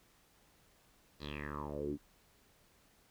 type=tone with low-pass filter sweep; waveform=10% pulse; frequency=73.42 Hz; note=D2; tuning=in tune; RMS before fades=-41 dBFS; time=1.19-1.98 s; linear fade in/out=50 ms; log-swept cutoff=4700 to 260 Hz; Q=6.1; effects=pink hiss -68 dBFS RMS until 3.1 s